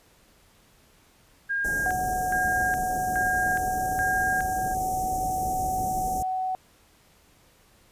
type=tone with tremolo; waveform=sine; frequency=1617 Hz; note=G#6; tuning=47 cents flat; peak=-24 dBFS; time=1.49-4.75 s; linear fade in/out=20 ms; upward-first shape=square; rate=1.2 Hz; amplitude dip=75%
type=band-stop noise; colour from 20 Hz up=pink; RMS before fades=-34 dBFS; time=1.64-6.23 s; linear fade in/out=10 ms; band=860 to 5600 Hz; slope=96 dB/octave
type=tone with pitch glide; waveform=sine; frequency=740 to 748.6 Hz; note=F#5 to F#5; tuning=0 to +20 cents; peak=-25 dBFS; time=1.86-6.55 s; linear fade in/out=0 ms; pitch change=+20 cents; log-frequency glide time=3.39-4.03 s
effects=pink hiss -59 dBFS RMS until 7.91 s + resampled to 32000 Hz